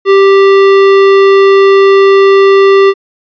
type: tone with tanh clipping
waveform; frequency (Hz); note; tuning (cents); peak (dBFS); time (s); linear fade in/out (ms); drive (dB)
sine; 392; G4; 0; -4; 0.05-2.94; 50; 18
effects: resampled to 11025 Hz